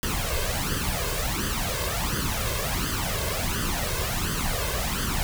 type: noise with flanger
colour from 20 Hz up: pink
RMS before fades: -27 dBFS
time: 0.03-5.23 s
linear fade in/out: 0 ms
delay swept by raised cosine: 0.63 to 1.93 ms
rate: 1.4 Hz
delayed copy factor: +0.7
effects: none